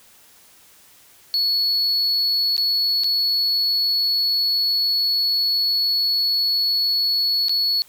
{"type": "tone with dropouts", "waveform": "triangle", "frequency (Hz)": 4393, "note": "C#8", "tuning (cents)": -16, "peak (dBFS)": -16, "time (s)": [1.34, 7.82], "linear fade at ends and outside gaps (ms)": 0, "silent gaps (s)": [[2.566, 2.579], [3.036, 3.043], [7.484, 7.494]], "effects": ["white hiss -51 dBFS RMS until 7.88 s"]}